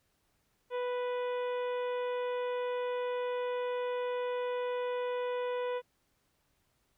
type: harmonic tone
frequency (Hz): 493.9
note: B4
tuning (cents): 0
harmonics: 1 / 2 / 3 / 4 / 5 / 6 / 7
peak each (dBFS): -32 / -40 / -48 / -50 / -51 / -55 / -55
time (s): 0.7-5.82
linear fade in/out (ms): 50
effects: pink hiss -75 dBFS RMS until 6.97 s